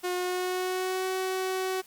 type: tone with pitch glide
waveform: sawtooth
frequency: 360.6 to 375.5 Hz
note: F#4 to F#4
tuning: -45 to +26 cents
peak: -24 dBFS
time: 0.03-1.82 s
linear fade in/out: 20 ms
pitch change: +71 cents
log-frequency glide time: 0.17-1.08 s
effects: white hiss -55 dBFS RMS until 1.86 s + Opus 48 kbps